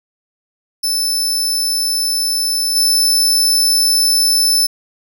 sawtooth tone with level steps, 5274 Hz, E8, in tune, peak -12 / -8 dBFS, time 0.83-4.67 s, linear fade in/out 10 ms, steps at 2.75 s, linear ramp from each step 20 ms, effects none

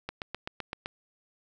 click train, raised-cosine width 0.3 ms, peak -18 dBFS, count 7, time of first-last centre 0.09-0.859 s, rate 7.8 Hz, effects none

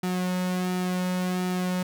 sawtooth tone with flanger, 182.1 Hz, F#3, 27 cents flat, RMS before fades -27 dBFS, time 0.03-1.83 s, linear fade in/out 5 ms, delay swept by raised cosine 1.9 to 2.61 ms, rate 1.4 Hz, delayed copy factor -0.6, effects none

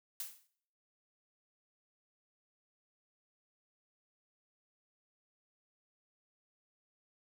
blue noise with exponential decay, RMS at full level -38 dBFS, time 0.2-0.47 s, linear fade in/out 1 ms, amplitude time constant 58 ms, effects noise-tail reverb RT60 0.6 s tail -18 dB re dry

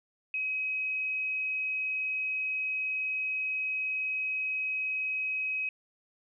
sine tone, 2539 Hz, D#7, 34 cents sharp, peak -29 dBFS, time 0.34-5.69 s, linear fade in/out 2 ms, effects none

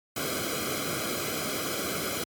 pink noise with comb filter, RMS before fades -31 dBFS, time 0.16-2.24 s, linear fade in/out 5 ms, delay 1.1 ms, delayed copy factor -0.85, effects high-pass 100 Hz 12 dB/octave + MP3 96 kbps

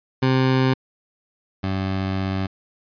20% pulse tone pair in turn, 130.81 / 95.64 Hz, C3 / G2, 0 / -42 cents, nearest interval perfect fourth, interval 542 cents, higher first, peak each -11 / -17 dBFS, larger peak first, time 0.22-0.74 / 1.63-2.47 s, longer second, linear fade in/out 10 ms, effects resampled to 11025 Hz

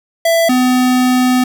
square tone pair in turn, 665 / 252.4 Hz, E5 / B3, +15 / +38 cents, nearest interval octave + perfect fourth, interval 1677 cents, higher first, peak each -10 dBFS, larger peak neither, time 0.25-0.49 / 0.49-1.44 s, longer second, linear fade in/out 5 ms, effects none

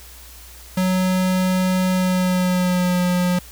square tone with pitch glide, 185 to 179.32 Hz, F#3 to F3, 0 to +46 cents, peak -17 dBFS, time 0.77-3.39 s, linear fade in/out 5 ms, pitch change -54 cents, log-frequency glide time 1.91-3.03 s, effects added 60 Hz sine -42 dBFS peak until 3.51 s + white hiss -43 dBFS RMS until 3.51 s

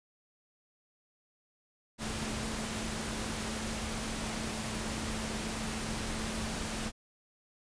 sine tone in noise, 220 Hz, A3, in tune, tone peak -40 dBFS, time 1.98-6.92 s, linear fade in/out 50 ms, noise pink, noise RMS -37 dBFS, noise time 1.98-6.92 s, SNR -6 dB, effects resampled to 22050 Hz

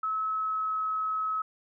sine tone with pitch glide, 1293 to 1284.8 Hz, E6 to E6, -34 to -45 cents, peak -27 dBFS, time 0.03-1.42 s, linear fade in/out 5 ms, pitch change -11 cents, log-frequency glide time 0.22-0.83 s, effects none

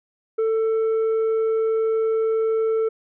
sine tone with tanh clipping, 444.6 Hz, A4, 18 cents sharp, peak -19 dBFS, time 0.38-2.89 s, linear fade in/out 10 ms, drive 4 dB, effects none

